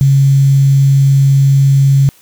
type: tone with quantisation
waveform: sine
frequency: 137.3 Hz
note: C#3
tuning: 16 cents flat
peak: -5 dBFS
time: 0.01-2.09 s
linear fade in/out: 0 ms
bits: 5
effects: white hiss -46 dBFS RMS until 2.21 s